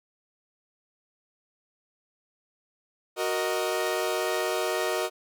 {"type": "chord", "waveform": "sawtooth", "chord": "D# minor", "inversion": "first", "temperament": "equal", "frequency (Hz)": [370, 466.2, 622.3], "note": ["F#4", "A#4", "D#5"], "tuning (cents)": [0, 0, 0], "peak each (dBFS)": [-26, -27, -26], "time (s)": [3.16, 5.1], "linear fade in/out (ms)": 50, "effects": []}